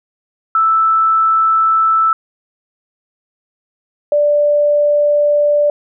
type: tone pair in turn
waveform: sine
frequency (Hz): 1318.5 / 587.3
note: E6 / D5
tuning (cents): 0 / 0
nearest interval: octave + major second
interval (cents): 1400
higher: first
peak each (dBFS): -9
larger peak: neither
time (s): 0.55-2.13 / 4.12-5.7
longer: neither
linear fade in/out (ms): 2
effects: none